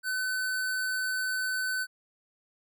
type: tone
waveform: square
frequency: 1514 Hz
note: F#6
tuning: 39 cents sharp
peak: -29 dBFS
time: 0.03-1.87 s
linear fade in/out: 50 ms
effects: none